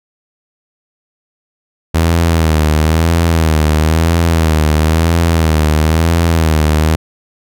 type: tone with vibrato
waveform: sawtooth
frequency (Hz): 80.3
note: E2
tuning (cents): -45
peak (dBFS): -5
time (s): 1.94-6.96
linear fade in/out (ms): 10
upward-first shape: sine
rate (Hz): 1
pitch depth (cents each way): 80
effects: none